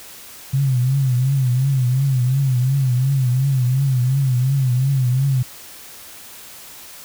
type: tone with vibrato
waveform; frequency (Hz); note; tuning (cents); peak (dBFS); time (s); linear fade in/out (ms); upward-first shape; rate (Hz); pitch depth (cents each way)
sine; 130.81; C3; 0; -14; 0.53-5.43; 10; triangle; 2.8; 130
effects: white hiss -39 dBFS RMS until 7.04 s